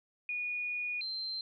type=tone pair in turn; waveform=sine; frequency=2454 / 4127 Hz; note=D#7 / C8; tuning=-25 / -25 cents; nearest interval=major sixth; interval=900 cents; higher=second; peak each=-33 / -35 dBFS; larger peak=first; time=0.29-1.01 / 1.01-1.41 s; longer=first; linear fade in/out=2 ms; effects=none